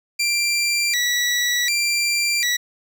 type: tone with vibrato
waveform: 20% pulse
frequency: 2146 Hz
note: C7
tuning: 43 cents sharp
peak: -13 dBFS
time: 0.19-2.57 s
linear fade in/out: 10 ms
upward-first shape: square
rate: 0.67 Hz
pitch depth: 170 cents each way
effects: none